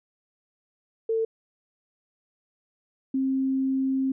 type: tone pair in turn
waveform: sine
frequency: 448.7 / 266 Hz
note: A4 / C4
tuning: +34 / +29 cents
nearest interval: major sixth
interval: 905 cents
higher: first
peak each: -22 dBFS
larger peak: neither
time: 1.09-1.25 / 3.14-4.12 s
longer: second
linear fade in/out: 5 ms
effects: none